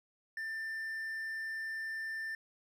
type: tone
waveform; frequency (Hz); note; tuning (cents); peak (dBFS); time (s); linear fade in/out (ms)
triangle; 1785; A6; +24; -35; 0.37-2.35; 2
effects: none